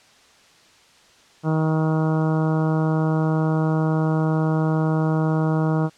harmonic tone, 157.9 Hz, D#3, 26 cents sharp, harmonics 1 / 2 / 3 / 4 / 5 / 6 / 7 / 8 / 9, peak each -19 / -25 / -29 / -31 / -33 / -35 / -36 / -37 / -38 dBFS, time 1.43-5.9 s, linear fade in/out 50 ms, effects white hiss -53 dBFS RMS until 5.97 s + low-pass 6000 Hz 12 dB/octave

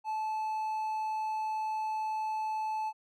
triangle tone, 869 Hz, A5, 22 cents flat, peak -29 dBFS, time 0.04-2.93 s, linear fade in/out 50 ms, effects none

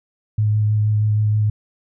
sine tone with vibrato, 106.4 Hz, G#2, 42 cents sharp, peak -14 dBFS, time 0.38-1.5 s, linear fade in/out 5 ms, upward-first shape sine, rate 6.3 Hz, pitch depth 13 cents each way, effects none

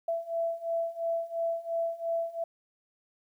sine beating tone pair, 666 / 668.9 Hz, E5 / E5, +18 / +25 cents, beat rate 2.9 Hz, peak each -33 / -31 dBFS, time 0.08-2.44 s, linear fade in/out 5 ms, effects 11-bit

